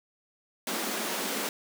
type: high-pass noise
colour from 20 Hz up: pink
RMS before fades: -32 dBFS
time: 0.67-1.49 s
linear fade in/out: 2 ms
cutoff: 190 Hz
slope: 96 dB/octave
effects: none